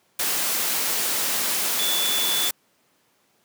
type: tone in noise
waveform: sine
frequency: 3464 Hz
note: A7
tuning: 28 cents flat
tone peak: -24 dBFS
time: 1.79-2.49 s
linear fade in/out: 5 ms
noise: white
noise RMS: -24 dBFS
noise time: 0.19-2.51 s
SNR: -3 dB
effects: pink hiss -64 dBFS RMS until 3.44 s + high-pass 200 Hz 12 dB/octave